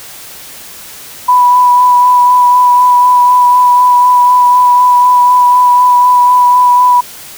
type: tone with vibrato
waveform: sine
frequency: 987.8 Hz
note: B5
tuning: in tune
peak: -3 dBFS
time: 1.28-7.01 s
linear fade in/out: 10 ms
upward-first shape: sine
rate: 4 Hz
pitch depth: 14 cents each way
effects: white hiss -30 dBFS RMS until 7.37 s